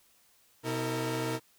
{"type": "tone cluster", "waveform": "sawtooth", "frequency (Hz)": [125.6, 321.2, 455.9], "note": ["B2", "E4", "A#4"], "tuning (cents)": [30, -45, -39], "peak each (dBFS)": -31, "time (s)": [0.63, 1.4], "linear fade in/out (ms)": 50, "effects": ["white hiss -65 dBFS RMS until 1.58 s"]}